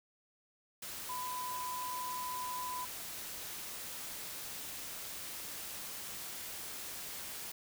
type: tone in noise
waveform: sine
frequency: 1000 Hz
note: B5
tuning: 21 cents sharp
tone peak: -38 dBFS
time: 1.09-2.85 s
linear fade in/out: 5 ms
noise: white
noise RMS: -44 dBFS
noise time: 0.82-7.52 s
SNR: +3 dB
effects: none